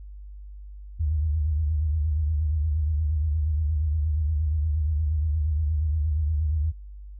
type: tone with vibrato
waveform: sine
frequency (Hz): 76.7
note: D#2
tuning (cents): -24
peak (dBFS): -21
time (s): 0.99-6.72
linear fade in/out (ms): 20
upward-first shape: sine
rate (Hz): 8.5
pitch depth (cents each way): 97
effects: added 50 Hz sine -38 dBFS peak until 7.19 s